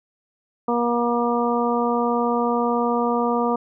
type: harmonic tone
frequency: 238.4 Hz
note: A#3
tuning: 39 cents sharp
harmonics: 1 / 2 / 3 / 4 / 5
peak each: -23 / -23 / -26 / -26 / -27 dBFS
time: 0.68-3.56 s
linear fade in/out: 5 ms
effects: none